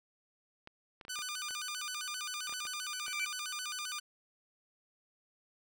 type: clicks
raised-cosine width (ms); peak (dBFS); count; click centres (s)
0.3; -32; 10; 0.674 / 1.012 / 1.051 / 1.082 / 1.19 / 1.508 / 2.495 / 2.526 / 2.653 / 3.081
type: tone with vibrato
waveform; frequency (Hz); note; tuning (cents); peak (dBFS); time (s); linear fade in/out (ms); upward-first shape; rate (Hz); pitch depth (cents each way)
10% pulse; 1342; E6; +31; -29; 1.09-4; 10; square; 7.6; 190
type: tone with exponential growth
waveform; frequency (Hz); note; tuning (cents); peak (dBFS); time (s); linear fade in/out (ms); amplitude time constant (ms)
triangle; 2336; D7; -10; -29; 2.83-3.25; 5; 91
effects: none